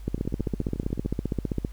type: two click trains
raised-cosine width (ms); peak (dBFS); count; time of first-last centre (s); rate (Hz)
3; -22 / -13; 13 / 25; 0.18-1.05 / 0.08-1.649; 13.8 / 15.3
effects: added 50 Hz sine -37 dBFS peak until 1.72 s + pink hiss -57 dBFS RMS until 1.72 s